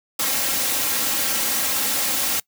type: noise with comb filter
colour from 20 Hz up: white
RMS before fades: -22 dBFS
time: 0.19-2.4 s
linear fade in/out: 5 ms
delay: 3.7 ms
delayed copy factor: +0.6
effects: noise-tail reverb RT60 0.1 s tail -23 dB re dry + high-pass 80 Hz 12 dB/octave